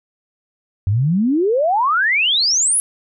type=exponential sweep; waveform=sine; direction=up; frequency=92.2 to 11000 Hz; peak=-13 dBFS; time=0.87-2.8 s; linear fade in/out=0 ms; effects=none